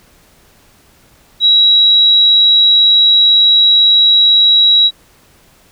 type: tone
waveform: sine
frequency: 3874 Hz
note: B7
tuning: 34 cents flat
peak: -5 dBFS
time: 1.4-4.91 s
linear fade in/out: 50 ms
effects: pink hiss -48 dBFS RMS until 5.71 s